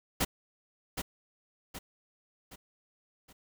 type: noise with echo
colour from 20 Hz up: pink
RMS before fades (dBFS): -28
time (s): 0.2-0.25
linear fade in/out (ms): 10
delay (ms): 770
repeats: 4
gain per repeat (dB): -7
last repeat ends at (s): 3.33
effects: none